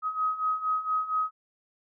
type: beating tone pair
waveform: sine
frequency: 1262 / 1266.3 Hz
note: D#6 / D#6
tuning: +24 / +30 cents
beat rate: 4.3 Hz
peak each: -31 / -27 dBFS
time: 0.02-1.31 s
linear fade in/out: 50 ms
effects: none